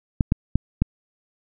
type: clicks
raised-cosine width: 5 ms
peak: -5 dBFS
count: 4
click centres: 0.208 / 0.321 / 0.556 / 0.82 s
effects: none